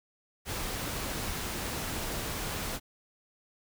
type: noise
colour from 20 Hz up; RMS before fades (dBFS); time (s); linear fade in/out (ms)
pink; -35; 0.45-2.8; 50
effects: none